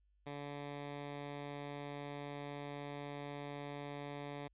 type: tone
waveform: 10% pulse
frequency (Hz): 143.9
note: D3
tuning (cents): -35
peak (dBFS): -35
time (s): 0.26-4.48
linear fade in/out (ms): 10
effects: added 50 Hz sine -70 dBFS peak until 4.53 s + resampled to 8000 Hz